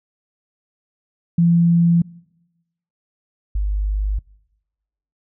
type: tone pair in turn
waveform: sine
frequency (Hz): 170 / 50.54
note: F3 / G#1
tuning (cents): -46 / -46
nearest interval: octave + major sixth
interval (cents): 2100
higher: first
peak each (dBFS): -11 / -17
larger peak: first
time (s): 1.38-2.02 / 3.55-4.19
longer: neither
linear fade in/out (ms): 5
effects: noise-tail reverb RT60 1.0 s tail -24 dB re dry